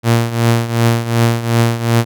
sawtooth tone with tremolo, 116.54 Hz, A#2, in tune, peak -4 dBFS, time 0.03-2.05 s, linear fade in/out 50 ms, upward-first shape triangle, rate 2.7 Hz, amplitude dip 80%, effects none

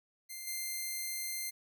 5% pulse tone with level steps, 2092 Hz, C7, 1 cent flat, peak -32 / -26 dBFS, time 0.29-1.51 s, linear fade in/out 20 ms, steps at 0.47 s, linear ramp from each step 5 ms, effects none

